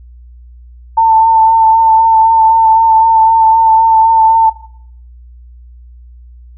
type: tone with vibrato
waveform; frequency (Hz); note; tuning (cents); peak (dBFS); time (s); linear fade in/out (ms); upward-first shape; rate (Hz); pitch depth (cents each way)
sine; 895; A5; +29; -4; 0.97-4.5; 10; sine; 3.9; 20
effects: noise-tail reverb RT60 0.6 s tail -17 dB re dry + added 60 Hz sine -33 dBFS peak until 6.57 s